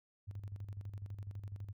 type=tone with tremolo; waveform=sine; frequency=100 Hz; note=G2; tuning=35 cents sharp; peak=-40 dBFS; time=0.27-1.73 s; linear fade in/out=20 ms; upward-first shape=square; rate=12 Hz; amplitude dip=65%; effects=none